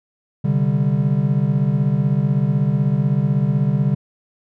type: chord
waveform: triangle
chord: C suspended second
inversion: none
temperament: equal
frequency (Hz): 130.81 / 146.83 / 196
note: C3 / D3 / G3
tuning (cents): 0 / 0 / 0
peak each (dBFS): -18 / -16 / -19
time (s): 0.44-3.95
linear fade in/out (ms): 10
effects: none